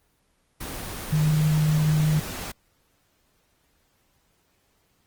sine tone in noise, 153.8 Hz, D#3, 20 cents flat, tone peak -18 dBFS, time 1.12-2.2 s, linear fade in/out 10 ms, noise pink, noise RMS -34 dBFS, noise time 0.6-2.52 s, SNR +13 dB, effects pink hiss -67 dBFS RMS until 5.06 s + Opus 24 kbps

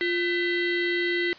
40% pulse ring-modulated tone, 1174.7 Hz, D6, in tune, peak -19 dBFS, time 0.01-1.33 s, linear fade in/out 0 ms, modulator 825 Hz, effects white hiss -47 dBFS RMS until 1.38 s + resampled to 11025 Hz

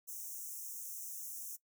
white high-pass noise, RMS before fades -45 dBFS, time 0.07-1.57 s, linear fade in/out 20 ms, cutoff 5700 Hz, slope 96 dB/octave, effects noise-tail reverb RT60 0.1 s tail -19 dB re dry

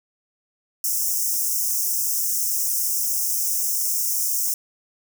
white high-pass noise, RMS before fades -23 dBFS, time 0.84-4.54 s, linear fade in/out 2 ms, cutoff 5300 Hz, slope 96 dB/octave, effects none

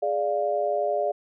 sine chord, D diminished, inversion second, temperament equal, 415.3 / 587.3 / 698.5 Hz, Ab4 / D5 / F5, 0 / 0 / 0 cents, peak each -29 / -25 / -27 dBFS, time 0.02-1.12 s, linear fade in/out 10 ms, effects none

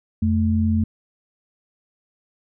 sine tone pair together, 87.6 / 219.3 Hz, F2 / A3, +6 / -6 cents, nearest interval octave + major third, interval 1588 cents, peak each -19 dBFS, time 0.22-0.84 s, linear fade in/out 5 ms, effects none

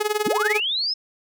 sawtooth tone with tremolo, 422.3 Hz, G#4, 29 cents sharp, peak -14 dBFS, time 0-0.6 s, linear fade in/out 10 ms, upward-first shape sine, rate 20 Hz, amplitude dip 85%
sine linear sweep, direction up, 132.1 to 5274 Hz, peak -21 dBFS, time 0.26-0.94 s, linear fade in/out 10 ms
effects none

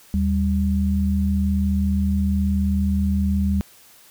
sine tone pair together, 77.78 / 196.73 Hz, D#2 / G3, 0 / +6 cents, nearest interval octave + major third, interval 1606 cents, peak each -20 dBFS, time 0.14-3.61 s, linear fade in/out 0 ms, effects white hiss -50 dBFS RMS until 4.1 s

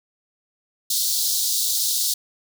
pink high-pass noise, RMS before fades -22 dBFS, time 0.9-2.14 s, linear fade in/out 5 ms, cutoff 3800 Hz, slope 48 dB/octave, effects none

